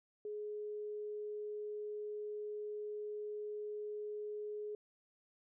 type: tone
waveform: sine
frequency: 420 Hz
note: G#4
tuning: 19 cents sharp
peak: -40 dBFS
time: 0.25-4.75 s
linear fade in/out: 2 ms
effects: none